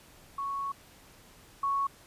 sine tone pair in turn, 1108.7 / 1108.7 Hz, C#6 / C#6, 0 / 0 cents, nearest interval unison, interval 0 cents, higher neither, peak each -31 / -26 dBFS, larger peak second, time 0.38-0.72 / 1.63-1.87 s, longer first, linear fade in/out 5 ms, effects pink hiss -56 dBFS RMS until 2.06 s + resampled to 32000 Hz

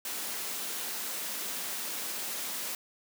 white high-pass noise, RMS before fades -36 dBFS, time 0.05-2.75 s, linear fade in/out 2 ms, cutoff 170 Hz, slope 48 dB/octave, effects none

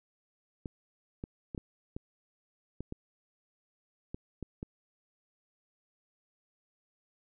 clicks, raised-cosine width 3 ms, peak -25 dBFS, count 10, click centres 0.658 / 1.239 / 1.548 / 1.578 / 1.965 / 2.806 / 2.924 / 4.145 / 4.427 / 4.629 s, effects none

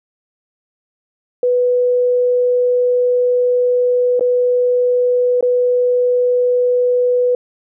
sine tone with dropouts, 494 Hz, B4, in tune, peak -11 dBFS, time 1.43-7.35 s, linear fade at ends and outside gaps 2 ms, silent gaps 4.195-4.208 / 5.409-5.426 s, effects none

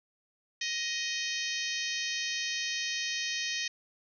harmonic tone with a mistuned harmonic, 625 Hz, D#5, 8 cents sharp, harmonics 3 / 4 / 5 / 6 / 7 / 8 / 9 / 10, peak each -37 / -38 / -39 / -40 / -40 / -41 / -42 / -42 dBFS, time 0.61-3.68 s, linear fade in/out 5 ms, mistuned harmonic 8, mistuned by +36 cents, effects none

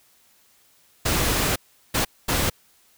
pink noise bursts at uneven times, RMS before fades -22 dBFS, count 3, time 1.05-1.56 / 1.94-2.05 / 2.28-2.5 s, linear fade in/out 10 ms, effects white hiss -59 dBFS RMS until 2.97 s

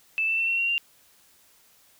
sine tone with pitch steps, 2637 / 2665 / 2692 / 2721 / 2749 / 2778 Hz, E7 / E7 / E7 / F7 / F7 / F7, 0 / +18 / +36 / -46 / -28 / -10 cents, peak -22 dBFS, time 0.18-0.78 s, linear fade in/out 0 ms, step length 100 ms, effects white hiss -59 dBFS RMS until 1.99 s

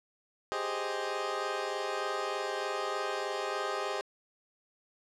20% pulse chord, Ab major seventh, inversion third, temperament equal, 392 / 415.3 / 523.3 / 622.3 Hz, G4 / Ab4 / C5 / Eb5, 0 / 0 / 0 / 0 cents, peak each -33 dBFS, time 0.52-4.01 s, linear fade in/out 0 ms, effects low-pass 6000 Hz 12 dB/octave

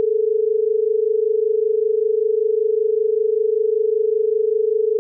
sine tone pair together, 424.8 / 450 Hz, G#4 / A4, +39 / +39 cents, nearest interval minor second, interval 100 cents, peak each -18 dBFS, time 0-4.99 s, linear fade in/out 0 ms, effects none

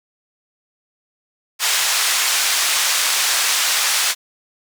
white band-pass noise, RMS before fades -18 dBFS, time 1.59-4.15 s, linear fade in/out 50 ms, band 960 to 7700 Hz, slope 12 dB/octave, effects none

